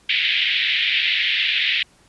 white band-pass noise, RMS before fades -20 dBFS, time 0.09-1.83 s, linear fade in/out 5 ms, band 1900 to 3600 Hz, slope 48 dB/octave, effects pink hiss -55 dBFS RMS until 2.08 s + resampled to 24000 Hz

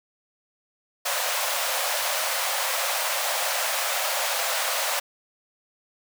pink high-pass noise, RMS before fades -26 dBFS, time 1.05-5 s, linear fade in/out 10 ms, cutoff 520 Hz, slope 96 dB/octave, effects none

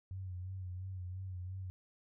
sine tone with vibrato, 92.5 Hz, F#2, in tune, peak -40 dBFS, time 0.11-1.7 s, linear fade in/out 0 ms, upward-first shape sine, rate 2.9 Hz, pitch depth 51 cents each way, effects none

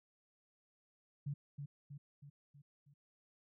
sine tone with echo, 142.7 Hz, D3, 49 cents flat, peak -37 dBFS, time 1.26-1.34 s, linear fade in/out 10 ms, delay 320 ms, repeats 5, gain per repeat -5 dB, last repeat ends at 2.94 s, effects none

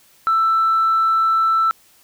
sine tone, 1327 Hz, E6, 11 cents sharp, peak -12 dBFS, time 0.27-1.71 s, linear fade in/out 0 ms, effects tanh soft clip ceiling -10 dBFS + white hiss -53 dBFS RMS until 2.03 s

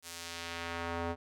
square tone with band-pass filter sweep, 84.7 Hz, E2, 48 cents sharp, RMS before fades -39 dBFS, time 0.02-1.16 s, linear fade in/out 50 ms, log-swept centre 9300 to 650 Hz, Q 0.72, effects none

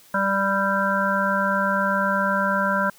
harmonic tone with a mistuned harmonic, 196 Hz, G3, in tune, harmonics 1 / 3 / 5 / 7 / 8, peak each -26 / -26 / -25 / -25 / -25 dBFS, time 0.14-2.9 s, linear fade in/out 5 ms, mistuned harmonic 5, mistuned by +16 cents, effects white hiss -52 dBFS RMS until 2.98 s

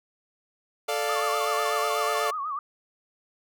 sawtooth chord, D minor, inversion second, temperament equal, 440 / 587.3 / 698.5 Hz, A4 / D5 / F5, 0 / 0 / 0 cents, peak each -26 dBFS, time 0.88-2.31 s, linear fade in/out 10 ms
sine tone with vibrato, 1177 Hz, D6, 3 cents sharp, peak -28 dBFS, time 1.09-2.59 s, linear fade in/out 2 ms, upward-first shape sine, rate 8.1 Hz, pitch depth 130 cents each way
effects none

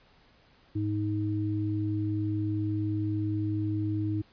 sine tone pair together, 104.8 / 314.4 Hz, G#2 / D#4, +16 / +18 cents, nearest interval octave + perfect fifth, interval 1902 cents, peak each -29 / -30 dBFS, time 0.75-4.22 s, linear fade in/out 10 ms, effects pink hiss -61 dBFS RMS until 4.32 s + resampled to 11025 Hz

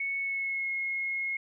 sine tone with pitch glide, 2211 to 2162 Hz, C#7 to C#7, -5 to -44 cents, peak -29 dBFS, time 0-1.37 s, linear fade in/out 5 ms, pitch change -39 cents, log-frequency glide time 0.19-0.7 s, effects none

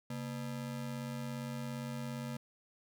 square ring-modulated tone, 184.4 Hz, F#3, 6 cents flat, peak -36 dBFS, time 0.1-2.37 s, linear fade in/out 5 ms, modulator 48.7 Hz, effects none

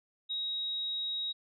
sine tone, 3800 Hz, A#7, 33 cents sharp, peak -32 dBFS, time 0.29-1.33 s, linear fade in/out 20 ms, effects none

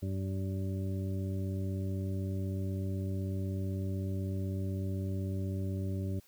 harmonic tone, 96 Hz, G2, 36 cents flat, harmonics 1 / 2 / 3 / 4 / 6, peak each -33 / -39 / -43 / -45 / -49 dBFS, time 0.02-6.2 s, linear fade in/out 10 ms, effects white hiss -64 dBFS RMS until 6.27 s

